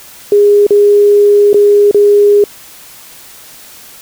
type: tone with dropouts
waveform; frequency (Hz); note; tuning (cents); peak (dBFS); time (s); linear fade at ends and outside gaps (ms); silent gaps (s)
sine; 410.3; G#4; -21; -3; 0.32-2.44; 2; 0.667-0.706 / 1.531-1.543 / 1.912-1.945
effects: white hiss -35 dBFS RMS until 4.01 s